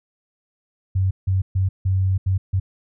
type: tone bursts at uneven times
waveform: sine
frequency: 94.8 Hz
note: F#2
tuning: 43 cents sharp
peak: -16 dBFS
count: 6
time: 0.95-1.11 / 1.27-1.42 / 1.55-1.69 / 1.85-2.18 / 2.26-2.38 / 2.53-2.6 s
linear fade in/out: 10 ms
effects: none